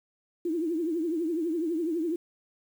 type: tone with vibrato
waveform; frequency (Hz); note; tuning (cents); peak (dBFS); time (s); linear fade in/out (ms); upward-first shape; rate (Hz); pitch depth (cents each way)
sine; 329.6; E4; 0; -26; 0.45-2.16; 5; triangle; 12; 150
effects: 9-bit